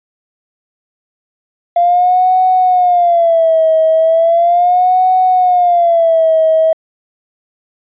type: tone with vibrato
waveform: triangle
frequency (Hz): 689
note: F5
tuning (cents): -24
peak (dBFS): -3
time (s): 1.76-6.73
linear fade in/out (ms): 5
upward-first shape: sine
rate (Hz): 0.37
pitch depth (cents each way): 130
effects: tanh soft clip ceiling -5 dBFS + resampled to 8000 Hz